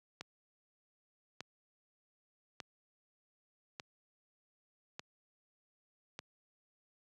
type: click train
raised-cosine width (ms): 0.2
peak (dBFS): -25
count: 6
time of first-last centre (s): 0.21-6.191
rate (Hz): 0.836
effects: high-pass 100 Hz 12 dB/octave